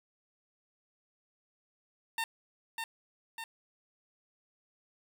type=tone with echo; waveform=15% pulse; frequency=908 Hz; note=A#5; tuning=46 cents flat; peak=-25 dBFS; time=2.18-2.24 s; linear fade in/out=2 ms; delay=600 ms; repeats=2; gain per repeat=-4 dB; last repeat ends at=3.44 s; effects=none